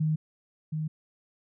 sine tone with echo, 155.56 Hz, D#3, in tune, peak -23 dBFS, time 0-0.16 s, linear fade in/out 10 ms, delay 720 ms, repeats 1, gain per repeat -5 dB, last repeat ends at 0.88 s, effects none

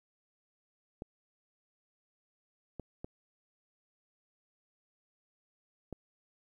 clicks, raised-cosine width 2 ms, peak -27 dBFS, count 4, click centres 1.021 / 2.797 / 3.045 / 5.927 s, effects 11-bit

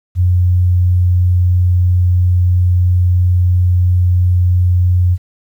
sine tone, 89.7 Hz, F2, 47 cents sharp, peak -8 dBFS, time 0.15-5.18 s, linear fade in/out 50 ms, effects 8-bit

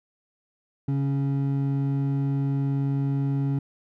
triangle tone pair together, 138.59 / 276.8 Hz, C#3 / C#4, 0 / -2 cents, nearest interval octave, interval 1198 cents, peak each -21 / -27 dBFS, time 0.88-3.59 s, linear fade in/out 5 ms, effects none

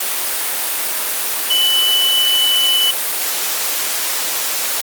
sine tone in noise, 2986 Hz, F#7, 15 cents sharp, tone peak -12 dBFS, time 1.5-2.91 s, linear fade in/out 5 ms, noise white, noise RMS -19 dBFS, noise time 0-4.81 s, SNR +4 dB, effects high-pass 400 Hz 12 dB/octave + Opus 32 kbps

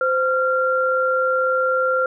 sine tone pair together, 517.3 / 1381 Hz, C5 / F6, -20 / -20 cents, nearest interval octave + perfect fourth, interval 1700 cents, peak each -19 dBFS, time 0.01-2.06 s, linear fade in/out 2 ms, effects none

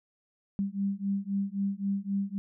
sine beating tone pair, 196.1 / 199.9 Hz, G3 / G3, +1 / +34 cents, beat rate 3.8 Hz, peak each -31 / -31 dBFS, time 0.59-2.38 s, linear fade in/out 0 ms, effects none

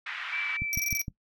white band-pass noise, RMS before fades -37 dBFS, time 0.06-0.57 s, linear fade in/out 5 ms, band 1200 to 2600 Hz, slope 24 dB/octave
sine tone with vibrato, 2318 Hz, D7, 23 cents flat, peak -30 dBFS, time 0.32-1.02 s, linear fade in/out 10 ms, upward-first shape triangle, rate 4 Hz, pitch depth 10 cents each way
click train, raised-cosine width 5 ms, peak -22 dBFS, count 4, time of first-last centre 0.62-1.082 s, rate 6.5 Hz
sawtooth tone bursts, 5750 Hz, F8, 50 cents sharp, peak -24 dBFS, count 7, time 0.73-1.016 s, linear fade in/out 0 ms, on 22 ms, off 22 ms
effects noise-tail reverb RT60 0.1 s tail -17 dB re dry

